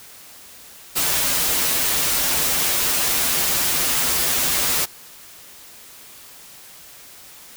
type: noise with comb filter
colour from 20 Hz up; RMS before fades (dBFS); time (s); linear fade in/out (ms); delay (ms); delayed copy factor
white; -20; 0.95-4.86; 20; 9.6; -0.65
effects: white hiss -43 dBFS RMS until 7.56 s